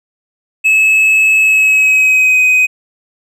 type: tone with pitch glide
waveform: triangle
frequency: 2590 to 2510 Hz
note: E7 to D#7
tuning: -31 to +15 cents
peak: -5 dBFS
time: 0.64-2.67 s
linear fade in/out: 20 ms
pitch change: -54 cents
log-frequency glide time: 1.38-2.41 s
effects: none